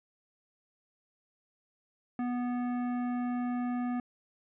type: tone with hard clipping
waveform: sine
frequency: 245.4 Hz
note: B3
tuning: 11 cents flat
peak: -32 dBFS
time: 2.19-4 s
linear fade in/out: 2 ms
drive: 13 dB
effects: resampled to 8000 Hz